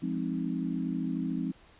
sine chord, F minor seventh, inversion none, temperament equal, 174.61 / 207.7 / 261.6 / 311.1 Hz, F3 / Ab3 / C4 / Eb4, 0 / 0 / 0 / 0 cents, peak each -34 / -36 / -33 / -37 dBFS, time 0.02-1.52 s, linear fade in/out 10 ms, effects pink hiss -58 dBFS RMS until 1.79 s + resampled to 8000 Hz

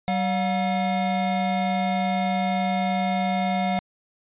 square tone pair together, 190.7 / 720 Hz, G3 / F#5, -47 / -47 cents, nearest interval octave + major seventh, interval 2300 cents, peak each -25 dBFS, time 0.08-3.79 s, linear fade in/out 0 ms, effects resampled to 8000 Hz

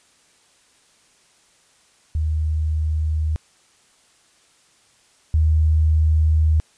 sine tone pair in turn, 77.78 / 78.23 Hz, D#2 / D#2, 0 / +10 cents, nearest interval unison, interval 10 cents, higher second, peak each -18 / -13 dBFS, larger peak second, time 2.15-3.36 / 5.34-6.6 s, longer second, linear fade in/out 0 ms, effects white hiss -57 dBFS RMS until 6.77 s + resampled to 22050 Hz

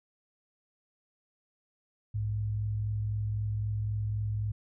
sine tone pair together, 61.74 / 105.6 Hz, B1 / G#2, 0 / +29 cents, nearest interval major sixth, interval 929 cents, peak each -39 / -29 dBFS, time 2.14-4.52 s, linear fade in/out 10 ms, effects none

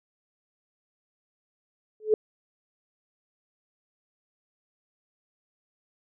sine tone with exponential growth, 430.6 Hz, A4, 37 cents flat, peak -13 dBFS, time 2-2.14 s, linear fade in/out 2 ms, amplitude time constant 30 ms, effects none

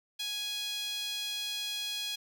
sawtooth tone with high-pass filter, 830.6 Hz, G#5, in tune, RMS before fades -36 dBFS, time 0.19-2.16 s, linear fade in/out 10 ms, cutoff 3400 Hz, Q 3.6, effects none

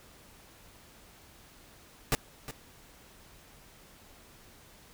pink noise with echo, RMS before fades -26 dBFS, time 2.12-2.15 s, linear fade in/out 0 ms, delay 360 ms, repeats 1, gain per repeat -14 dB, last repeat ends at 2.51 s, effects pink hiss -56 dBFS RMS until 4.93 s

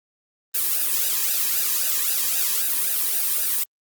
blue noise with flanger, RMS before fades -22 dBFS, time 0.54-3.64 s, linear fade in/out 10 ms, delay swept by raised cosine 0.9 to 1.43 ms, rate 3.8 Hz, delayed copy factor -1, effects Opus 32 kbps

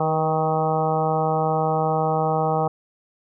harmonic tone with a mistuned harmonic, 157.5 Hz, D#3, 21 cents sharp, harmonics 1 / 2 / 3 / 4 / 5 / 6 / 7 / 8, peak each -25 / -33 / -25 / -27 / -23 / -32 / -31 / -32 dBFS, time 0-2.68 s, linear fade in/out 5 ms, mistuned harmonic 3, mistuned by +20 cents, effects none

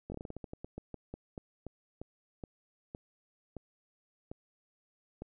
slowing click train, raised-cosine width 2 ms, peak -28 dBFS, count 22, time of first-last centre 0.1-5.22 s, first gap 20 ms, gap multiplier 1.21, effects none

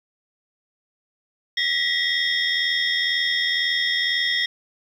sine tone cluster, 1917 / 1999 / 3298 / 3637 / 5370 Hz, A#6 / B6 / G#7 / A#7 / E8, +48 / +20 / -13 / -43 / +31 cents, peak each -24 / -27 / -24 / -26 / -29 dBFS, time 1.57-4.46 s, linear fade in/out 5 ms, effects tanh soft clip ceiling -10 dBFS + 9-bit

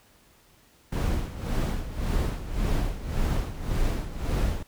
brown noise with tremolo, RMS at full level -24 dBFS, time 0.92-4.63 s, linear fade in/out 5 ms, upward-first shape sine, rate 1.8 Hz, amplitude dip 75%, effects pink hiss -59 dBFS RMS until 4.67 s

